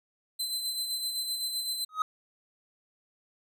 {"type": "tone with tremolo", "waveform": "sawtooth", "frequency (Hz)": 4058, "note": "B7", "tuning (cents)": 46, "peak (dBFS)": -26, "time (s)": [0.39, 1.85], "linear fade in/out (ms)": 10, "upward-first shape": "sine", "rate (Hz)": 7.8, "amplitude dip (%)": 45}
{"type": "tone with exponential growth", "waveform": "triangle", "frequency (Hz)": 1262, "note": "D#6", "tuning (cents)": 24, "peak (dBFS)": -19, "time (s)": [1.89, 2.02], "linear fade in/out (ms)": 2, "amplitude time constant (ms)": 27}
{"effects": []}